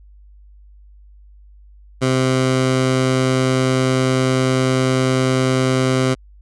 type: tone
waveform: 15% pulse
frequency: 130 Hz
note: C3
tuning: 11 cents flat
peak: -8 dBFS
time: 2.01-6.15 s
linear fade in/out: 20 ms
effects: added 50 Hz sine -42 dBFS peak until 6.41 s + resampled to 22050 Hz